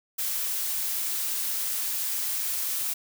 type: noise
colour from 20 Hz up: blue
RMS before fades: -29 dBFS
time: 0.18-2.94 s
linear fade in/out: 10 ms
effects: none